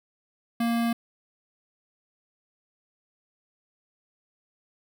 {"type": "tone with notch filter", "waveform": "square", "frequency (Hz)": 233.1, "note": "A#3", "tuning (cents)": 0, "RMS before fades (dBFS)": -25, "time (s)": [0.6, 0.93], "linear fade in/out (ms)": 5, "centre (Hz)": 6600, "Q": 1.3, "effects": []}